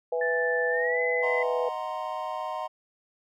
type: harmonic tone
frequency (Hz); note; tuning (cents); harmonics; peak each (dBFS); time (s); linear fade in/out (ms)
164.81; E3; 0; 3 / 4 / 5; -26 / -33 / -36; 0.12-1.69; 5
type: tone with pitch glide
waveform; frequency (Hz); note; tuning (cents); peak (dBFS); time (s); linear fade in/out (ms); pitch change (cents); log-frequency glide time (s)
sine; 1760 to 2022; A6 to B6; 0 to +40; -27; 0.21-1.43; 5; +240; 0.7-1
type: chord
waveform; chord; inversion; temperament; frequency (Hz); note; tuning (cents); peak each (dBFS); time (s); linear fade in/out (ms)
triangle; C half-diminished seventh; first; equal; 622.3 / 740 / 932.3 / 1046.5; Eb5 / Gb5 / Bb5 / C6; 0 / 0 / 0 / 0; -34; 1.22-2.68; 20
effects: none